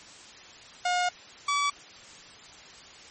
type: tone pair in turn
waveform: sawtooth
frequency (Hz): 717 / 1145.1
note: F5 / D6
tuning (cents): +45 / -44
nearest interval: minor sixth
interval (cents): 811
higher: second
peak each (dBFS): -20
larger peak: neither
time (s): 0.85-1.09 / 1.48-1.7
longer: first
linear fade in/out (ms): 5
effects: white hiss -48 dBFS RMS until 3.1 s + MP3 32 kbps